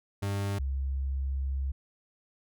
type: tone pair in turn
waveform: 40% pulse / sine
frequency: 100 / 67.42 Hz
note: G2 / C#2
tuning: +35 / -48 cents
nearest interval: perfect fifth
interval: 683 cents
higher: first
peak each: -28 / -28 dBFS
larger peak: neither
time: 0.22-0.59 / 0.59-1.72 s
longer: second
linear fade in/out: 10 ms
effects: none